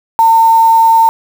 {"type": "tone with quantisation", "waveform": "sine", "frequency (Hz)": 905, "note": "A5", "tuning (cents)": 48, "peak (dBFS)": -4, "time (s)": [0.19, 1.09], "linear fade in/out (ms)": 0, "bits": 4, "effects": []}